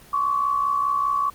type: tone pair together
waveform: sine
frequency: 1071 / 1136 Hz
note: C6 / C#6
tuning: +40 / +42 cents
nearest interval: minor second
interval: 102 cents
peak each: -27 / -20 dBFS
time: 0.13-1.3 s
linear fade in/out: 5 ms
effects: pink hiss -48 dBFS RMS until 1.34 s + Opus 24 kbps